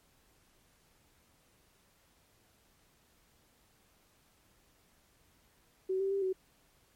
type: tone with pitch steps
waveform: sine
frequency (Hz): 377.6 / 388.6 / 394.1 / 376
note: F#4 / G4 / G4 / F#4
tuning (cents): +35 / -15 / +9 / +28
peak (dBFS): -29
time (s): 5.89-6.33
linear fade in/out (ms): 10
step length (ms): 110
effects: pink hiss -68 dBFS RMS until 6.95 s + MP3 64 kbps